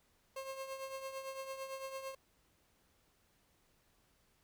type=tone with tremolo; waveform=30% pulse; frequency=535 Hz; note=C5; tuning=38 cents sharp; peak=-37 dBFS; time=0.36-2.15 s; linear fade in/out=5 ms; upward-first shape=triangle; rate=8.9 Hz; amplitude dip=65%; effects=pink hiss -73 dBFS RMS until 4.43 s